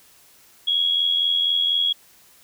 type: tone with amplitude modulation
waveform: sine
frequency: 3322 Hz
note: G#7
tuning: in tune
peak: -15 dBFS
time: 0.67-1.93 s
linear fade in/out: 10 ms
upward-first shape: sine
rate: 84.1 Hz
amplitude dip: 55%
effects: white hiss -53 dBFS RMS until 2.43 s